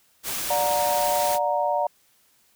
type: noise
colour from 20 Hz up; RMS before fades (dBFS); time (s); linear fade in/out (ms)
white; -29; 0.23-1.39; 50
type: chord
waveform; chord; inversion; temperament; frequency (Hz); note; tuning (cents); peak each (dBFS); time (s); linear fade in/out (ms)
sine; D augmented; none; equal with one note detuned; 587.3 / 724.3 / 932.3; D5 / F#5 / A#5; 0 / -37 / 0; -25; 0.5-1.87; 5
effects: white hiss -62 dBFS RMS until 2.55 s